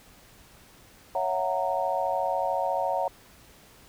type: chord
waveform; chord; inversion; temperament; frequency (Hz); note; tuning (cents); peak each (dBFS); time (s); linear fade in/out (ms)
sine; F# dominant seventh; second; just; 555 / 666 / 740 / 925; C#5 / E5 / F#5 / A#5; +2 / +18 / 0 / -14; -30 / -31 / -29 / -30; 1.15-3.08; 2
effects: pink hiss -54 dBFS RMS until 3.88 s